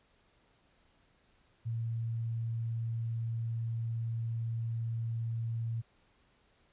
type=tone; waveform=sine; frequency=114.7 Hz; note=A#2; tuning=28 cents flat; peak=-32 dBFS; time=1.65-5.82 s; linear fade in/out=20 ms; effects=pink hiss -69 dBFS RMS until 6.72 s + resampled to 8000 Hz